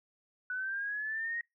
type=linear sweep; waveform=sine; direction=up; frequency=1480 to 1885 Hz; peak=-33 dBFS; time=0.5-1.41 s; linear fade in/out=2 ms; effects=noise-tail reverb RT60 0.2 s tail -26 dB re dry